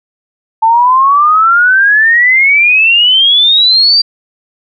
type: exponential sweep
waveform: sine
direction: up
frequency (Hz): 880 to 4739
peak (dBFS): -4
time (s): 0.62-4.02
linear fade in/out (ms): 10
effects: none